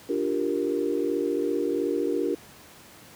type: chord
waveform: sine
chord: G minor seventh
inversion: second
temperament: equal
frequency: 293.7 / 349.2 / 392 / 466.2 Hz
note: D4 / F4 / G4 / Bb4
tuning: 0 / 0 / 0 / 0 cents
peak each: -29 dBFS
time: 0.09-2.35 s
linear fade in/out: 5 ms
effects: pink hiss -49 dBFS RMS until 3.15 s + high-pass 100 Hz 12 dB/octave